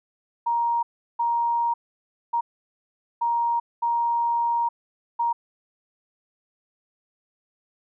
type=tone bursts at uneven times; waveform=sine; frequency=939 Hz; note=A#5; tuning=12 cents sharp; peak=-20 dBFS; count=6; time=0.46-0.83 / 1.19-1.74 / 2.33-2.41 / 3.21-3.6 / 3.82-4.69 / 5.19-5.33 s; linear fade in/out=10 ms; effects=none